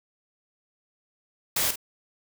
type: noise with echo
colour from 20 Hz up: white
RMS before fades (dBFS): -25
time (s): 1.56-1.71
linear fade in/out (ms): 5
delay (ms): 48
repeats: 1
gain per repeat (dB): -10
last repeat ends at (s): 1.758
effects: none